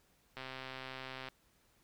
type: click train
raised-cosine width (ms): 0.3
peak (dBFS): -28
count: 121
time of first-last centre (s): 0.37-1.286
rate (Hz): 131
effects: pink hiss -71 dBFS RMS until 1.83 s